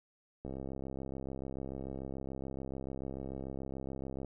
click train, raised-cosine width 2 ms, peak -28 dBFS, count 255, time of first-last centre 0.45-4.247 s, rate 66.9 Hz, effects none

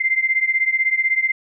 sine beating tone pair, 2082 / 2098 Hz, C7 / C7, -9 / +4 cents, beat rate 16 Hz, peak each -18 / -20 dBFS, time 0-1.32 s, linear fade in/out 10 ms, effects none

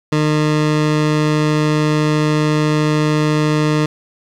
20% pulse tone, 152.3 Hz, D#3, 37 cents flat, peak -8 dBFS, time 0.12-3.86 s, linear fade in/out 5 ms, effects low-pass 6000 Hz 12 dB/octave + 7-bit

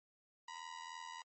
sawtooth ring-modulated tone, 968 Hz, B5, 35 cents flat, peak -40 dBFS, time 0.48-1.22 s, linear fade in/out 2 ms, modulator 41.6 Hz, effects MP3 32 kbps

